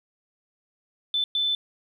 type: tone bursts at uneven times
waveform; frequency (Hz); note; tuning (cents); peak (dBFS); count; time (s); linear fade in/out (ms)
triangle; 3520; A7; 0; -18; 2; 1.14-1.24 / 1.35-1.55; 2
effects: tanh soft clip ceiling -20 dBFS